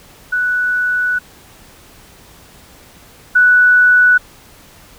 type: tone pair in turn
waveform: sine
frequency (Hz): 1480 / 1480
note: F#6 / F#6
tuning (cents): 0 / 0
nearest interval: unison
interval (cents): 0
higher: neither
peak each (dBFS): -13 / -6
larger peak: second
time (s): 0.32-1.19 / 3.35-4.18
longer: first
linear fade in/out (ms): 10
effects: pink hiss -43 dBFS RMS until 4.98 s